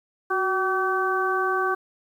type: harmonic tone with a mistuned harmonic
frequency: 382.6 Hz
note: G4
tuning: 42 cents flat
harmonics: 1 / 2 / 3 / 4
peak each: -26 / -29 / -25 / -27 dBFS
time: 0.3-1.75 s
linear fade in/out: 10 ms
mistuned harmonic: 1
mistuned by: -51 cents
effects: 9-bit